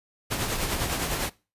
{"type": "noise with tremolo", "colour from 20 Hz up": "pink", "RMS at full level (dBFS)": -26, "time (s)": [0.3, 1.3], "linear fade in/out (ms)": 20, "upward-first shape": "triangle", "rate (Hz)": 9.9, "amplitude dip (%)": 50, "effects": ["noise-tail reverb RT60 0.3 s tail -21 dB re dry", "resampled to 32000 Hz"]}